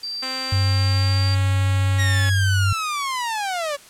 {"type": "tone", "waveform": "sine", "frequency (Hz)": 4686, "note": "D8", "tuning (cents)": -5, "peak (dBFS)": -26, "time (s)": [0.03, 1.35], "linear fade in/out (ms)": 5}
{"type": "tone with pitch glide", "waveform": "5% pulse", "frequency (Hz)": [261.6, 274.4], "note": ["C4", "C#4"], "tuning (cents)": [0, -17], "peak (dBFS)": -17, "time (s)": [0.22, 2.3], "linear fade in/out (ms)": 10, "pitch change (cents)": 83, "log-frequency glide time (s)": [0.4, 1.3]}
{"type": "tone with vibrato", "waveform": "sine", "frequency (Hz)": 96.9, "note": "G2", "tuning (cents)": -20, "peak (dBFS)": -16, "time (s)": [0.52, 2.73], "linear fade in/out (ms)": 5, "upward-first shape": "triangle", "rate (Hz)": 14, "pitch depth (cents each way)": 12}
{"type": "linear sweep", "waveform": "sawtooth", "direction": "down", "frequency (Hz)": [1912, 554.4], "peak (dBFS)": -19, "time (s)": [1.98, 3.77], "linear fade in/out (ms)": 20}
{"effects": ["white hiss -46 dBFS RMS until 3.89 s", "low-pass 10000 Hz 12 dB/octave"]}